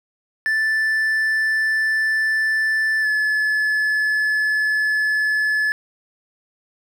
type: tone with pitch glide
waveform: triangle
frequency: 1760 to 1720.8 Hz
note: A6 to A6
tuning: 0 to -39 cents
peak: -15 dBFS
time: 0.46-5.72 s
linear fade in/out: 0 ms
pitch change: -39 cents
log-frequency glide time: 3.01-3.07 s
effects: none